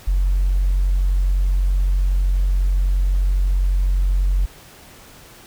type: tone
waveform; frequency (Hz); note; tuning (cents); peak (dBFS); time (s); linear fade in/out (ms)
sine; 45.96; F#1; -11; -13; 0.07-4.46; 10
effects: tanh soft clip ceiling -11 dBFS + pink hiss -44 dBFS RMS until 5.46 s